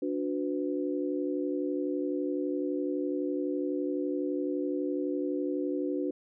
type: tone cluster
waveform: sine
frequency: 290.7 / 362.6 / 501 Hz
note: D4 / F#4 / B4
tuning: -18 / -35 / +25 cents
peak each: -31 / -33 / -36 dBFS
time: 0.02-6.11 s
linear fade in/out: 5 ms
effects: none